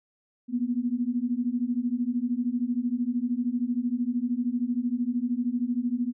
sine beating tone pair, 235.9 / 248.9 Hz, A#3 / B3, +21 / +14 cents, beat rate 13 Hz, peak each -28 / -27 dBFS, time 0.48-6.13 s, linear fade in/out 50 ms, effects none

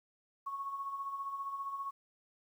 sine tone with tremolo, 1104 Hz, C#6, 7 cents flat, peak -35 dBFS, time 0.46-1.91 s, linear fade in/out 10 ms, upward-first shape sine, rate 15 Hz, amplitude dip 50%, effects 11-bit

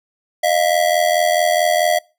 square ring-modulated tone, 659.3 Hz, E5, in tune, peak -11 dBFS, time 0.43-1.99 s, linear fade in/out 10 ms, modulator 42.3 Hz, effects noise-tail reverb RT60 0.3 s tail -24 dB re dry

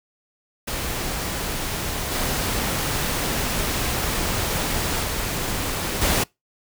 pink noise with level steps, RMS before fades -27 / -24 / -26 / -20 dBFS, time 0.67-6.24 s, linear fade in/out 10 ms, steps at 2.11 / 5.03 / 6.01 s, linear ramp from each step 10 ms, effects noise-tail reverb RT60 0.2 s tail -25 dB re dry

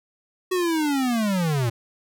square linear sweep, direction down, 374.4 to 111.2 Hz, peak -21 dBFS, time 0.51-1.7 s, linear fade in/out 10 ms, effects none

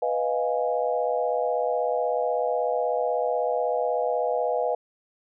sine chord, F half-diminished seventh, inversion second, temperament equal, 493.9 / 622.3 / 698.5 / 830.6 Hz, Cb5 / Eb5 / F5 / Ab5, 0 / 0 / 0 / 0 cents, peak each -26 / -28 / -28 / -31 dBFS, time 0.02-4.75 s, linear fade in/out 5 ms, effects none

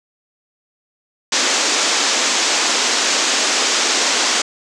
white band-pass noise, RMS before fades -17 dBFS, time 1.32-4.42 s, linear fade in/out 5 ms, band 230 to 7400 Hz, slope 48 dB/octave, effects none

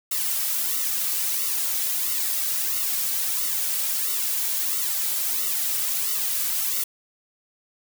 blue noise with flanger, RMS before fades -25 dBFS, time 0.11-6.84 s, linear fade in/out 5 ms, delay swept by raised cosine 1.2 to 2.9 ms, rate 1.5 Hz, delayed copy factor -0.9, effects none

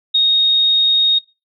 sine tone, 3729 Hz, A#7, in tune, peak -10 dBFS, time 0.14-1.19 s, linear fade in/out 10 ms, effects noise-tail reverb RT60 0.3 s tail -25 dB re dry

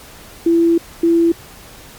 sine tone bursts at uneven times, 335.5 Hz, E4, 31 cents sharp, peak -9 dBFS, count 2, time 0.46-0.78 / 1.03-1.32 s, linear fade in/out 5 ms, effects pink hiss -39 dBFS RMS until 1.98 s + MP3 96 kbps

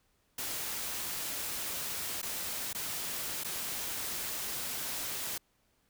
white noise with dropouts, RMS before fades -37 dBFS, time 0.38-5.38 s, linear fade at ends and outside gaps 5 ms, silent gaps 2.217-2.227 / 2.731-2.747 / 3.437-3.445 s, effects pink hiss -73 dBFS RMS until 5.89 s

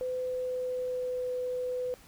sine tone with pitch glide, 507 to 500.6 Hz, B4 to B4, +45 to +23 cents, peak -30 dBFS, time 0.01-1.94 s, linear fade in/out 0 ms, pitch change -22 cents, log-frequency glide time 0.16-1.33 s, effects pink hiss -56 dBFS RMS until 2.07 s

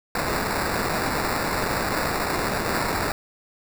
white noise with sample-and-hold, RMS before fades -25 dBFS, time 0.15-3.12 s, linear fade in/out 2 ms, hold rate 3150 Hz, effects none

